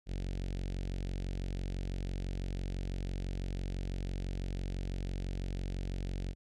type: tone with notch filter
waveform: sawtooth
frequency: 46 Hz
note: F#1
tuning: 9 cents flat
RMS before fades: -37 dBFS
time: 0.06-6.35 s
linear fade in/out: 50 ms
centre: 1100 Hz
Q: 0.54
effects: low-pass 6000 Hz 12 dB/octave